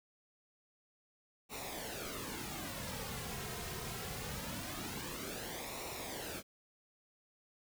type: noise with flanger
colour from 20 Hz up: pink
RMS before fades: -43 dBFS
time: 1.49-6.43 s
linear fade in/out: 50 ms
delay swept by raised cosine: 0.62 to 3.52 ms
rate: 0.23 Hz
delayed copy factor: -0.65
effects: none